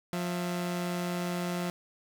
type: tone pair together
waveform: sawtooth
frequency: 177.1 / 668.6 Hz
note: F3 / E5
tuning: +24 / +24 cents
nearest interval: octave + major seventh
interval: 2300 cents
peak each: -27 / -36 dBFS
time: 0.13-1.7 s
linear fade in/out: 0 ms
effects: none